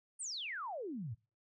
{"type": "exponential sweep", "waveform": "sine", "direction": "down", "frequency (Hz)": [9400, 98], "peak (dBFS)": -39, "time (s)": [0.19, 1.15], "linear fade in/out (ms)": 20, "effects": ["noise-tail reverb RT60 0.3 s tail -22 dB re dry"]}